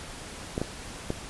clicks, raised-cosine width 2 ms, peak -14 dBFS, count 3, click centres 0.579 / 0.616 / 1.104 s, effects pink hiss -41 dBFS RMS until 1.29 s + resampled to 24000 Hz

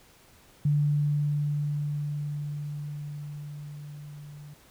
sine tone with level ramp, 146.83 Hz, D3, in tune, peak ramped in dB -20 to -42 dBFS, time 0.65-4.54 s, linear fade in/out 5 ms, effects pink hiss -57 dBFS RMS until 4.7 s

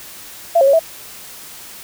sine tone with pitch steps, 675 / 543 / 556 / 652 Hz, E5 / C#5 / C#5 / E5, +41 / -36 / +5 / -19 cents, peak -8 dBFS, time 0.55-0.794 s, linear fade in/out 10 ms, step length 61 ms, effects white hiss -36 dBFS RMS until 1.83 s

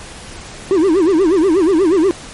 triangle tone with vibrato, 351.4 Hz, F4, 11 cents sharp, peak -7 dBFS, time 0.71-2.11 s, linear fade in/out 0 ms, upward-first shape sine, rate 8.3 Hz, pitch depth 230 cents each way, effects pink hiss -33 dBFS RMS until 2.33 s + MP3 48 kbps

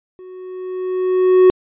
triangle tone with level ramp, 369.4 Hz, F#4, 3 cents flat, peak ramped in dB -33 to -3 dBFS, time 0.19-1.5 s, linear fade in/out 0 ms, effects resampled to 8000 Hz

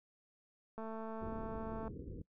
click train, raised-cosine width 1 ms, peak -32 dBFS, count 245, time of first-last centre 0.78-1.879 s, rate 222 Hz
pink low-pass noise, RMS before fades -47 dBFS, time 1.21-2.22 s, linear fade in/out 5 ms, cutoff 500 Hz, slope 96 dB/octave
effects noise-tail reverb RT60 0.1 s tail -22 dB re dry

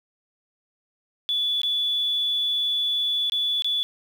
sine tone with dropouts, 3443 Hz, A7, 38 cents flat, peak -21 dBFS, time 1.29-3.83 s, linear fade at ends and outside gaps 0 ms, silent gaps 1.617-1.633 / 3.298-3.321 / 3.622-3.645 s, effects 8-bit

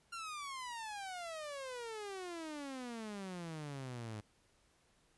sawtooth exponential sweep, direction down, 1396.9 to 103.83 Hz, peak -39 dBFS, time 0.12-4.21 s, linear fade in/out 10 ms, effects pink hiss -72 dBFS RMS until 5.17 s + resampled to 24000 Hz

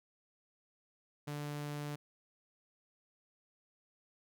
sawtooth tone, 146.83 Hz, D3, in tune, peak -35 dBFS, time 1.27-1.96 s, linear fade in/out 10 ms, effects none

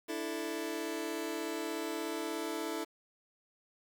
sawtooth chord, D suspended second, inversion none, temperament just, 293.7 / 330.4 / 440.5 Hz, D4 / E4 / A4, 0 / +4 / +2 cents, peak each -38 / -34 / -36 dBFS, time 0.08-2.85 s, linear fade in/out 20 ms, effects 9-bit

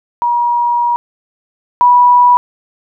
sine tone pair in turn, 956 / 977.8 Hz, A#5 / B5, +43 / -18 cents, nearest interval unison, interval 39 cents, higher second, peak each -10 / -4 dBFS, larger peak second, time 0.22-0.96 / 1.81-2.37 s, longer first, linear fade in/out 0 ms, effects none

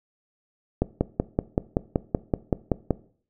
click train, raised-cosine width 2 ms, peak -7 dBFS, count 12, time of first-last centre 0.82-2.907 s, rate 5.27 Hz, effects noise-tail reverb RT60 0.5 s tail -19 dB re dry

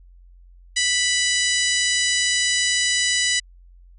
harmonic tone, 987.8 Hz, B5, in tune, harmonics 2 / 3 / 4 / 5 / 6 / 7 / 8 / 9, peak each -23 / -25 / -26 / -27 / -28 / -28 / -29 / -30 dBFS, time 0.76-3.4 s, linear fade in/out 10 ms, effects added 44 Hz sine -45 dBFS peak until 3.98 s

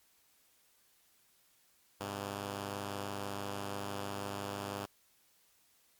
5% pulse tone pair together, 100.32 / 126.4 Hz, G2 / B2, +41 / +41 cents, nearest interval major third, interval 400 cents, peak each -27 / -36 dBFS, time 2-4.86 s, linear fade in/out 10 ms, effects white hiss -69 dBFS RMS until 5.99 s + MP3 96 kbps

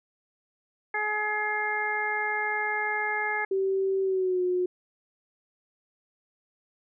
harmonic tone, 422.8 Hz, G#4, 31 cents sharp, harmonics 1 / 2 / 3 / 4 / 5, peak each -36 / -31 / -39 / -30 / -31 dBFS, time 0.94-3.45 s, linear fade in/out 5 ms
sine tone with pitch glide, 385.5 to 361.8 Hz, G4 to F#4, -29 to -39 cents, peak -23 dBFS, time 3.51-4.66 s, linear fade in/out 5 ms, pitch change -110 cents, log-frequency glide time 4.02-4.42 s
effects none

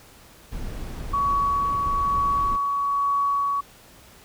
brown noise, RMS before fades -32 dBFS, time 0.51-2.57 s, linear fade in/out 20 ms
sine tone with tremolo, 1125 Hz, C#6, 25 cents sharp, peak -19 dBFS, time 1.13-3.61 s, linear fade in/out 10 ms, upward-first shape sine, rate 1.1 Hz, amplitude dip 25%
effects pink hiss -50 dBFS RMS until 4.24 s

